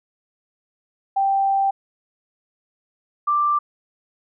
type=tone pair in turn; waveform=sine; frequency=784 / 1178.8 Hz; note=G5 / D6; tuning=0 / +6 cents; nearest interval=perfect fifth; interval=706 cents; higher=second; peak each=-16 dBFS; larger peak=neither; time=1.16-1.71 / 3.27-3.59 s; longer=first; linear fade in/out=10 ms; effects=none